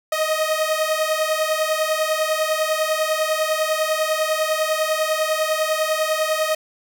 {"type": "beating tone pair", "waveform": "sawtooth", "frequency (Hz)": [621, 631], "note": ["D#5", "D#5"], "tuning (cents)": [-3, 24], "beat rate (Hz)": 10, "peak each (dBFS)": -18, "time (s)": [0.12, 6.55], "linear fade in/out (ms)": 5, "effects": []}